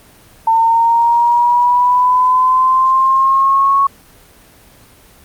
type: linear sweep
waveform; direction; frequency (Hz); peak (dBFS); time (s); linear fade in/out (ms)
sine; up; 900 to 1109; -8; 0.47-3.87; 5
effects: pink hiss -44 dBFS RMS until 5.24 s + Opus 24 kbps